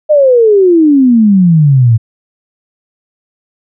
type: exponential sweep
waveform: sine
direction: down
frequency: 620 to 109 Hz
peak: -3 dBFS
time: 0.09-1.98 s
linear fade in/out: 20 ms
effects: none